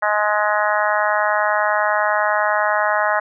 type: harmonic tone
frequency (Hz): 210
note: G#3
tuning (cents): +19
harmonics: 3 / 4 / 5 / 6 / 7 / 8 / 9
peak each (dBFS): -21 / -22 / -23 / -24 / -24 / -25 / -26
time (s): 0.02-3.2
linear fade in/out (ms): 10
effects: none